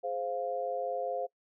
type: chord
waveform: sine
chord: F minor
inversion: first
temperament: just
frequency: 419.1 / 523.8 / 698.5 Hz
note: Ab4 / C5 / F5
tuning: +16 / +2 / 0 cents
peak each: -40 / -34 / -35 dBFS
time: 0.03-1.27 s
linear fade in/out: 20 ms
effects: noise-tail reverb RT60 0.1 s tail -23 dB re dry